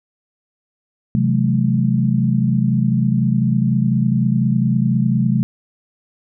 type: chord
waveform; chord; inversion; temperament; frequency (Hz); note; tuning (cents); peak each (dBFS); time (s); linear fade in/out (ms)
sine; F# half-diminished seventh; second; equal with one note detuned; 130.81 / 164.81 / 185 / 214.9; C3 / E3 / F#3 / A3; 0 / 0 / 0 / -41; -17 / -23 / -20 / -18; 1.15-5.43; 0
effects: none